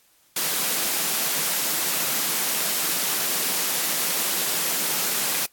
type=high-pass noise; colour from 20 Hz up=white; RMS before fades=-24 dBFS; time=0.36-5.46 s; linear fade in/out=5 ms; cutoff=140 Hz; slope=96 dB/octave; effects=white hiss -60 dBFS RMS until 5.52 s + AAC 64 kbps